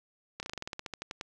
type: slowing click train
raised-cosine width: 0.2 ms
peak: -20 dBFS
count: 15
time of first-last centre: 0.4-1.211 s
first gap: 29 ms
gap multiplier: 1.1
effects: none